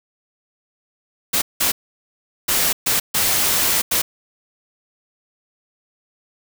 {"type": "noise bursts at uneven times", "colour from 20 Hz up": "white", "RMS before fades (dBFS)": -18, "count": 6, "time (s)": [[1.33, 1.42], [1.6, 1.72], [2.48, 2.73], [2.86, 3], [3.14, 3.82], [3.91, 4.02]], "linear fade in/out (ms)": 10, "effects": []}